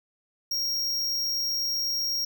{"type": "tone", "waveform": "square", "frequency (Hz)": 5588, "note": "F8", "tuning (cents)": 0, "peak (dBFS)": -26, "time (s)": [0.51, 2.25], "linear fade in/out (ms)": 5, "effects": []}